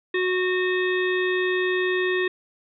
harmonic tone, 367.1 Hz, F#4, 14 cents flat, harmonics 1 / 3 / 5 / 7 / 9 / 10, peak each -22 / -35 / -26 / -33 / -41 / -37 dBFS, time 0.14-2.28 s, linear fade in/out 5 ms, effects none

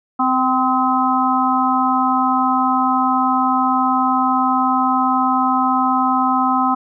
harmonic tone with a mistuned harmonic, 258.5 Hz, C4, 21 cents flat, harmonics 1 / 3 / 4 / 5, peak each -19 / -19 / -19 / -19 dBFS, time 0.19-6.75 s, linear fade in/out 10 ms, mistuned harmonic 5, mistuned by -19 cents, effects none

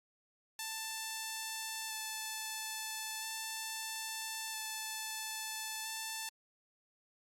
5% pulse tone with vibrato, 880 Hz, A5, in tune, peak -27 dBFS, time 0.59-6.29 s, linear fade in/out 2 ms, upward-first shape square, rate 0.38 Hz, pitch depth 9 cents each way, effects Opus 48 kbps

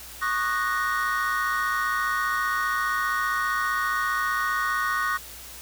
triangle chord, D# minor seventh, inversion third, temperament equal with one note detuned, 1108.7 / 1223.8 / 1480 / 1864.7 Hz, C#6 / D#6 / F#6 / A#6, 0 / -29 / 0 / 0 cents, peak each -27 dBFS, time 0.21-5.18 s, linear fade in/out 20 ms, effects added 60 Hz sine -49 dBFS peak until 5.61 s + white hiss -42 dBFS RMS until 5.61 s

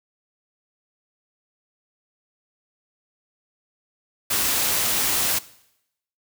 white noise, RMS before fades -22 dBFS, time 4.3-5.39 s, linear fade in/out 10 ms, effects noise-tail reverb RT60 0.8 s tail -19 dB re dry

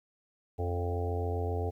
harmonic tone with a mistuned harmonic, 87.5 Hz, F2, 4 cents sharp, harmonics 1 / 3 / 4 / 5 / 6 / 7 / 8 / 9, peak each -31 / -43 / -43 / -36 / -46 / -46 / -42 / -42 dBFS, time 0.58-1.71 s, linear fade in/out 20 ms, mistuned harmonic 7, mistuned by -20 cents, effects 11-bit

